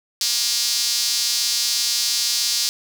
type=tone with high-pass filter; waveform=sawtooth; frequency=237 Hz; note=A#3; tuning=29 cents sharp; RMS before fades=-21 dBFS; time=0.21-2.69 s; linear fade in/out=0 ms; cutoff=4800 Hz; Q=2.9; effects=7-bit